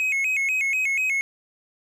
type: tone with vibrato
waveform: triangle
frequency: 2349 Hz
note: D7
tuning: in tune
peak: -19 dBFS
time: 0-1.21 s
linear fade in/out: 0 ms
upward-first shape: square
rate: 4.1 Hz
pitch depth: 130 cents each way
effects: none